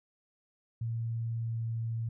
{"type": "tone with pitch glide", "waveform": "sine", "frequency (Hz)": [114.9, 114.17], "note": ["A#2", "A#2"], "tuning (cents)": [-25, -36], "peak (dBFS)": -31, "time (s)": [0.81, 2.09], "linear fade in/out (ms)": 5, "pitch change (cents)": -11, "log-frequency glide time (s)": [1.4, 1.57], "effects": []}